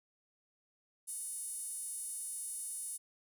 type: tone with high-pass filter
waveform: 5% pulse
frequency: 734 Hz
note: F#5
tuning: 14 cents flat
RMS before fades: -42 dBFS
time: 1.07-2.98 s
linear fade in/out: 20 ms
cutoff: 10000 Hz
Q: 5.4
effects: none